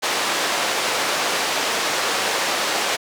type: band-pass noise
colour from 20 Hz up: pink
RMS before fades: -22 dBFS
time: 0.02-2.97 s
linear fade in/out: 20 ms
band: 500 to 7000 Hz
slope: 12 dB/octave
effects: none